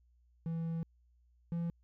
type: tone pair in turn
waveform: triangle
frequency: 164.81 / 169.35 Hz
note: E3 / E3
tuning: 0 / +47 cents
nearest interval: unison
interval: 47 cents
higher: second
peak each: -32 / -31 dBFS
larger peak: second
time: 0.46-0.83 / 1.52-1.7 s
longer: first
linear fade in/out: 0 ms
effects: added 60 Hz sine -65 dBFS peak until 1.83 s